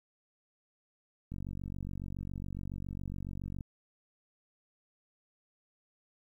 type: click train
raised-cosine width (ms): 5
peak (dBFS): -28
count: 109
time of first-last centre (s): 1.32-3.608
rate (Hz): 47.2
effects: 11-bit